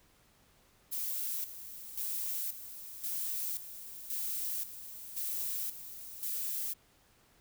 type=noise with tremolo; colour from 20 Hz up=violet; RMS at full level=-36 dBFS; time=0.91-6.74 s; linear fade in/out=20 ms; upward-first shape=square; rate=0.94 Hz; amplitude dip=70%; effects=pink hiss -66 dBFS RMS until 7.4 s